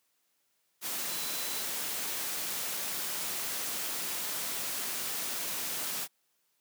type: tone in noise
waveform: sine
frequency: 4007 Hz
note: B7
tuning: 24 cents sharp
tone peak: -43 dBFS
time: 1.08-1.65 s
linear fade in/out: 50 ms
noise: white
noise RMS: -35 dBFS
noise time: 0.81-6.08 s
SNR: -11 dB
effects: white hiss -75 dBFS RMS until 6.6 s + high-pass 150 Hz 12 dB/octave